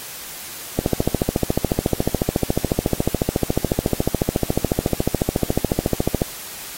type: click train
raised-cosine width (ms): 2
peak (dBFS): -3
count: 77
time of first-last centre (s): 0.79-6.219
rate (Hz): 14
effects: white hiss -34 dBFS RMS until 6.77 s + AAC 48 kbps